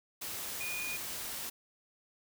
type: tone in noise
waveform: sine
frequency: 2451 Hz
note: D#7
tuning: 27 cents flat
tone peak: -37 dBFS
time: 0.6-0.97 s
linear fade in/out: 10 ms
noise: white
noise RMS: -40 dBFS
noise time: 0.21-1.5 s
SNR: 0 dB
effects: none